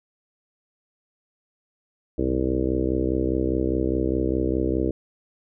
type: harmonic tone with a mistuned harmonic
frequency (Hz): 64.9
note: C2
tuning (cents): -13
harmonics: 1 / 2 / 3 / 4 / 5 / 6 / 7 / 8 / 9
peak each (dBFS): -28 / -33 / -34 / -29 / -25 / -29 / -29 / -35 / -36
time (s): 2.18-4.91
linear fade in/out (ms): 5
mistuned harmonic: 2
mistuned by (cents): -57
effects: none